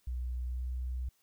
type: tone with pitch glide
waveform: sine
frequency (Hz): 61.74 to 62.67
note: B1 to B1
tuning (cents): 0 to +26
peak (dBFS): -33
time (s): 0.07-1.09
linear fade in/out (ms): 5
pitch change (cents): +26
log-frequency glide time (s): 0.48-0.59
effects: white hiss -72 dBFS RMS until 1.22 s